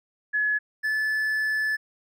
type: tone pair in turn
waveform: sine / triangle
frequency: 1700 / 1735.7 Hz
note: G#6 / A6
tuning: +40 / -24 cents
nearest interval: unison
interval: 36 cents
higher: second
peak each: -21 dBFS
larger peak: neither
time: 0.33-0.59 / 0.83-1.77 s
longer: second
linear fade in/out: 20 ms
effects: none